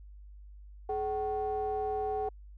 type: ring-modulated tone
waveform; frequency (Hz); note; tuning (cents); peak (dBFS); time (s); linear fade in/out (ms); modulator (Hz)
triangle; 168.6; E3; +39; -25; 0.89-2.29; 5; 593
effects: added 50 Hz sine -47 dBFS peak until 2.57 s